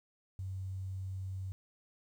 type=tone; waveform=sine; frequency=94.8 Hz; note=F#2; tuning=43 cents sharp; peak=-37 dBFS; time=0.39-1.52 s; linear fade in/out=0 ms; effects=11-bit